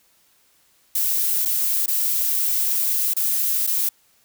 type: noise with dropouts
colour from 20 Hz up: violet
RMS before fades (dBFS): -21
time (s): 0.95-3.89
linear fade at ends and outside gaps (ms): 5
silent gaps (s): 1.452-1.456 / 1.861-1.879 / 3.137-3.165 / 3.668-3.673
effects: white hiss -60 dBFS RMS until 4.24 s